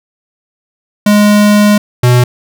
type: tone pair in turn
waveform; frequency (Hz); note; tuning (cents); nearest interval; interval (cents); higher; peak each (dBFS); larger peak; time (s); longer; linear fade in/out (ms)
square; 207.7 / 123.5; G#3 / B2; 0 / 0; major sixth; 900; first; -5 / -5; neither; 1.06-1.78 / 2.03-2.24; first; 5
effects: none